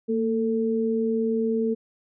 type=tone pair together; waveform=sine; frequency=228.3 / 445.1 Hz; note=A#3 / A4; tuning=-36 / +20 cents; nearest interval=octave; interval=1156 cents; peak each=-24 dBFS; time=0.08-1.75 s; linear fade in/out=20 ms; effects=none